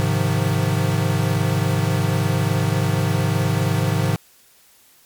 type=chord; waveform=square; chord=F minor seventh; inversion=first; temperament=equal with one note detuned; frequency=103.83 / 132.1 / 155.56 / 174.61 Hz; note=Ab2 / C3 / Eb3 / F3; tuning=0 / +17 / 0 / 0 cents; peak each=-22 / -23 / -24 / -26 dBFS; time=0-4.16 s; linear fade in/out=0 ms; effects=white hiss -53 dBFS RMS until 5.05 s + MP3 96 kbps